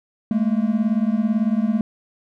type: beating tone pair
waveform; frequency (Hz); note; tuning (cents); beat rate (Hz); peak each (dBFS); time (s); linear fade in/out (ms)
triangle; 209.1 / 227.1; G#3 / A#3; +12 / -45; 18; -18; 0.31-1.81; 2
effects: none